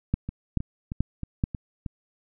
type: two click trains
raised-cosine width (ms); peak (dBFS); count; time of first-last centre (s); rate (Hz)
5; -19 / -10; 6 / 4; 0.29-1.862 / 0.14-1.439; 3.18 / 2.31
effects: none